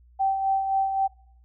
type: tone with tremolo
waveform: sine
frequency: 776 Hz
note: G5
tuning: 18 cents flat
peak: -19 dBFS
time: 0.19-1.08 s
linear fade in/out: 20 ms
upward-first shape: sine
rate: 3.8 Hz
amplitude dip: 50%
effects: noise-tail reverb RT60 0.6 s tail -23 dB re dry + added 60 Hz sine -52 dBFS peak until 1.44 s